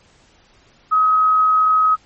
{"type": "tone", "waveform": "sine", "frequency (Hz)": 1269, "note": "D#6", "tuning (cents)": 34, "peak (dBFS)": -11, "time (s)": [0.91, 1.96], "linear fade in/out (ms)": 20, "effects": ["pink hiss -53 dBFS RMS until 2.05 s", "MP3 32 kbps"]}